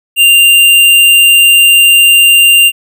square tone, 2787 Hz, F7, 4 cents flat, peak -3 dBFS, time 0.16-2.72 s, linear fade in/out 50 ms, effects none

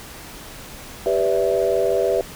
sine chord, E minor seventh, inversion first, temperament equal with one note detuned, 392 / 493.9 / 580.2 / 659.3 Hz, G4 / B4 / D5 / E5, 0 / 0 / -21 / 0 cents, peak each -21 / -21 / -23 / -22 dBFS, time 1.06-2.21 s, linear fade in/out 2 ms, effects tanh soft clip ceiling -6 dBFS + pink hiss -38 dBFS RMS until 2.35 s

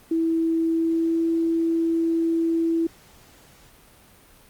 sine tone with pitch glide, 327.5 to 330.3 Hz, E4 to E4, -11 to +4 cents, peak -19 dBFS, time 0.11-2.87 s, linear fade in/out 5 ms, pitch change +15 cents, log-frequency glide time 0.63-1.25 s, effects pink hiss -52 dBFS RMS until 4.49 s + Opus 32 kbps

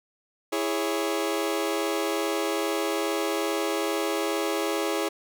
sawtooth chord, C# minor, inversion first, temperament equal with one note detuned, 329.6 / 412 / 554.4 Hz, E4 / G#4 / C#5, 0 / -14 / 0 cents, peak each -25 / -25 / -27 dBFS, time 0.52-5.09 s, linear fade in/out 10 ms, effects none

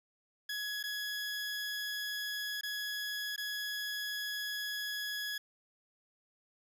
20% pulse tone with dropouts, 1679 Hz, G#6, 18 cents sharp, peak -31 dBFS, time 0.49-5.38 s, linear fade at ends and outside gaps 5 ms, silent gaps 0.829-0.837 / 2.611-2.632 / 3.362-3.378 s, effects none

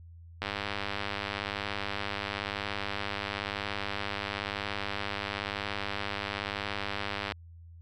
click train, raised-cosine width 0.3 ms, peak -16 dBFS, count 698, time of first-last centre 0.42-7.321 s, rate 101 Hz, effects added 84 Hz sine -47 dBFS peak until 7.81 s

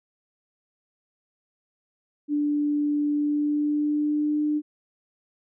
sine tone with pitch glide, 293.7 to 299.7 Hz, D4 to D4, 0 to +35 cents, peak -21 dBFS, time 2.28-4.62 s, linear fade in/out 50 ms, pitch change +35 cents, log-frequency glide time 3.12-4.47 s, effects none

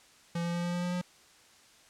square tone with pitch steps, 170.4 / 171.78 / 173.18 / 174.58 / 176 / 177.43 / 178.87 Hz, F3 / F3 / F3 / F3 / F3 / F3 / F3, -42 / -28 / -14 / 0 / +14 / +28 / +42 cents, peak -31 dBFS, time 0.35-1.015 s, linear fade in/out 5 ms, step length 95 ms, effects white hiss -59 dBFS RMS until 1.89 s + low-pass 8000 Hz 12 dB/octave

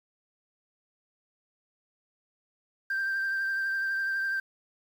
sine tone with vibrato, 1575 Hz, G6, 8 cents sharp, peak -25 dBFS, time 2.9-4.4 s, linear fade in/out 5 ms, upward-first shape triangle, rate 12 Hz, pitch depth 23 cents each way, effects tanh soft clip ceiling -25 dBFS + 9-bit

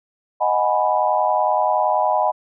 sine chord, G# minor seventh, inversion second, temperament equal, 622.3 / 740 / 830.6 / 987.8 Hz, D#5 / F#5 / G#5 / B5, 0 / 0 / 0 / 0 cents, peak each -21 dBFS, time 0.4-2.32 s, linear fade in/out 20 ms, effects none

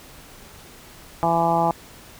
harmonic tone, 167.6 Hz, E3, 29 cents sharp, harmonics 1 / 2 / 3 / 4 / 5 / 6 / 7, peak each -26 / -28 / -30 / -23 / -20 / -27 / -30 dBFS, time 1.23-1.71 s, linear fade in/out 0 ms, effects pink hiss -45 dBFS RMS until 2.19 s

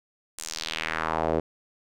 sawtooth tone with band-pass filter sweep, 80.2 Hz, E2, 47 cents flat, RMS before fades -29 dBFS, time 0.38-1.4 s, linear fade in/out 5 ms, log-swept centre 8800 to 440 Hz, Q 2, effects none

